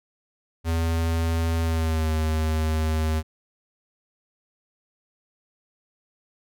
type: tone with pitch glide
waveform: square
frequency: 82.4 to 78.72 Hz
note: E2 to D#2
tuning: 0 to +21 cents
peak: -22 dBFS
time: 0.64-3.23 s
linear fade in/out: 50 ms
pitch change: -79 cents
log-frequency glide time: 1.62-2.1 s
effects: none